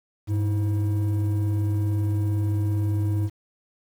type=tone pair together; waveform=triangle; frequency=101.17 / 321.2 Hz; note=G#2 / E4; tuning=-45 / -45 cents; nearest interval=octave + minor sixth; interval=2000 cents; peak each=-18 / -28 dBFS; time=0.27-3.3 s; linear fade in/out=50 ms; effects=tanh soft clip ceiling -16 dBFS + 8-bit